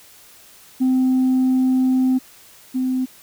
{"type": "tone pair in turn", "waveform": "sine", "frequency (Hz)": [258.2, 257.1], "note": ["C4", "C4"], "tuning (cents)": [-23, -30], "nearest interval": "unison", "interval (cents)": 7, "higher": "first", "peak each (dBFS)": [-12, -17], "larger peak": "first", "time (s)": [[0.8, 2.19], [2.74, 3.06]], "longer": "first", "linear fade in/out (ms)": 20, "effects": ["tanh soft clip ceiling -12 dBFS", "white hiss -47 dBFS RMS until 3.22 s"]}